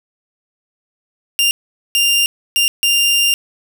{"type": "tone bursts at uneven times", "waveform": "sawtooth", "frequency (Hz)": 2794, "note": "F7", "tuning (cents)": 0, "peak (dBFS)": -8, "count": 4, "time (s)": [[1.39, 1.51], [1.95, 2.26], [2.56, 2.68], [2.83, 3.34]], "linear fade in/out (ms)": 0, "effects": []}